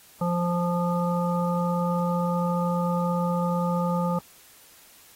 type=harmonic tone; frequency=174.61 Hz; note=F3; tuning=in tune; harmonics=1 / 3 / 5 / 7; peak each=-24 / -29 / -31 / -32 dBFS; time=0.21-4.19 s; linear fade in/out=5 ms; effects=white hiss -53 dBFS RMS until 5.15 s + AAC 48 kbps